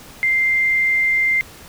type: tone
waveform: sine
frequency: 2093 Hz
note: C7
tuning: in tune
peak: -14 dBFS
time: 0.23-1.41 s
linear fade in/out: 0 ms
effects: pink hiss -41 dBFS RMS until 1.68 s